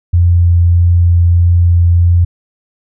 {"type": "tone with vibrato", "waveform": "sine", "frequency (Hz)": 86.6, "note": "F2", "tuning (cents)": -14, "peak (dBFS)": -5, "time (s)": [0.13, 2.25], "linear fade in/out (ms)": 10, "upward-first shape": "triangle", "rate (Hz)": 1.6, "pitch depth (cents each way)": 9, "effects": []}